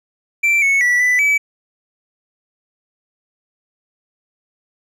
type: tone with pitch steps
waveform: triangle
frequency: 2344 / 2206 / 1955 / 1988 / 2294 Hz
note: D7 / C#7 / B6 / B6 / D7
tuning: -4 / -9 / -18 / +11 / -41 cents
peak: -10 dBFS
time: 0.43-1.38 s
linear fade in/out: 10 ms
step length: 190 ms
effects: none